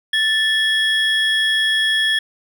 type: tone pair together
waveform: triangle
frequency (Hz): 1760 / 3322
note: A6 / G#7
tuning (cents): 0 / 0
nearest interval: major seventh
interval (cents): 1100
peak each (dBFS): -16 / -16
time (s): 0.13-2.19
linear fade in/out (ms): 5
effects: none